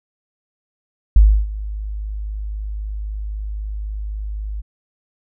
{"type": "tone with ADSR envelope", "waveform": "sine", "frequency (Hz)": 51.91, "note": "G#1", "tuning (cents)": 0, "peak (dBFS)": -4, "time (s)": [1.16, 4.62], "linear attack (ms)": 3, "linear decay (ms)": 300, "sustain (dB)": -19, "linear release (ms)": 23, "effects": []}